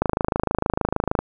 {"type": "click train", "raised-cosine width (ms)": 1, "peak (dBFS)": -5, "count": 32, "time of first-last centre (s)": [0.02, 1.19], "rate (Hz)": 26.5, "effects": []}